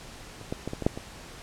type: clicks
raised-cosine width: 2 ms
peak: -30 / -16 / -18 / -19 / -19 / -7 / -21 dBFS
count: 7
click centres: 0.413 / 0.525 / 0.676 / 0.734 / 0.823 / 0.865 / 0.975 s
effects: pink hiss -45 dBFS RMS until 1.42 s + low-pass 9000 Hz 12 dB/octave